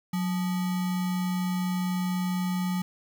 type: tone with sample-and-hold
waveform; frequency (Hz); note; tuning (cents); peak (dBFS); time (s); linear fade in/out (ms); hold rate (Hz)
sine; 182.1; F#3; -27; -25; 0.13-2.82; 5; 1050
effects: none